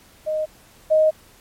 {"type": "tone pair in turn", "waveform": "sine", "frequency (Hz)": [620, 624.3], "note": ["D#5", "D#5"], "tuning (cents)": [-6, 6], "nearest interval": "unison", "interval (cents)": 12, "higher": "second", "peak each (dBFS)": [-20, -12], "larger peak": "second", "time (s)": [[0.26, 0.46], [0.9, 1.11]], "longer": "second", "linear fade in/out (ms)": 20, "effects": ["pink hiss -51 dBFS RMS until 1.4 s", "MP3 64 kbps"]}